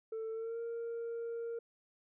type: tone with pitch glide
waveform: sine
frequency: 444.9 to 464.3 Hz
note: A4 to A#4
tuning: +19 to -7 cents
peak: -35 dBFS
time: 0.12-1.59 s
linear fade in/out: 5 ms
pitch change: +74 cents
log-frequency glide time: 0.31-0.6 s
effects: tanh soft clip ceiling -36 dBFS